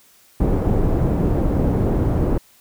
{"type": "low-pass noise", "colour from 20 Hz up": "pink", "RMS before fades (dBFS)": -18, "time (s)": [0.4, 2.38], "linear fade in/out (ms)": 5, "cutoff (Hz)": 450, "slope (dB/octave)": 12, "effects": ["white hiss -53 dBFS RMS until 2.6 s"]}